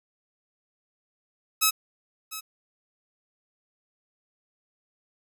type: tone with echo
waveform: 5% pulse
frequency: 1287 Hz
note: E6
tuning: 42 cents flat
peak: -7 dBFS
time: 1.61-1.71 s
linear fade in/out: 20 ms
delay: 700 ms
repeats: 1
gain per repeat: -15 dB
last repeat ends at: 2.41 s
effects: none